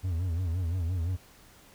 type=tone with vibrato; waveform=triangle; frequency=87.3 Hz; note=F2; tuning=in tune; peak=-25 dBFS; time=0.03-1.17 s; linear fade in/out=20 ms; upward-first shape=sine; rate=5.8 Hz; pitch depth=130 cents each way; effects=pink hiss -56 dBFS RMS until 1.74 s